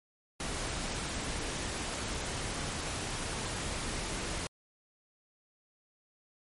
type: noise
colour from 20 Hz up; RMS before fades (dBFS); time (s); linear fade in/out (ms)
pink; -36; 0.4-4.47; 2
effects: MP3 48 kbps